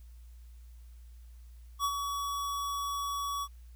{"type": "tone with ADSR envelope", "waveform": "square", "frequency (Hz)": 1131, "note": "C#6", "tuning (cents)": 34, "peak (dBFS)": -27, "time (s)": [1.79, 3.48], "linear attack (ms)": 54, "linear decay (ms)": 61, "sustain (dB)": -6, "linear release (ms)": 54, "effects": ["added 59 Hz sine -48 dBFS peak until 3.75 s", "white hiss -69 dBFS RMS until 3.75 s"]}